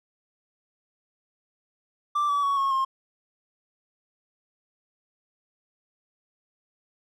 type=tone with pitch steps; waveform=triangle; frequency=1174.7 / 1146.5 / 1119.1 / 1092.2 / 1066.1 Hz; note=D6 / D6 / C#6 / C#6 / C6; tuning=0 / -42 / +16 / -26 / +32 cents; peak=-19 dBFS; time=2.15-2.85 s; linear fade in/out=10 ms; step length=140 ms; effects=tanh soft clip ceiling -15 dBFS